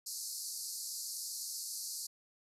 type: band-pass noise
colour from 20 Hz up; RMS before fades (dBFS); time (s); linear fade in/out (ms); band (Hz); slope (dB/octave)
pink; -42; 0.06-2.07; 10; 4300 to 13000; 96
effects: none